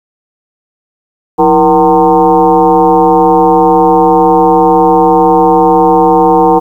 sine tone with frequency modulation, 619 Hz, D#5, 9 cents flat, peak -3 dBFS, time 1.38-6.6 s, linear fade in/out 20 ms, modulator 146 Hz, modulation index 2.4, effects 7-bit

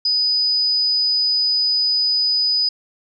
sine tone, 4980 Hz, D#8, 1 cent sharp, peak -15 dBFS, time 0.05-2.69 s, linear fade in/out 5 ms, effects none

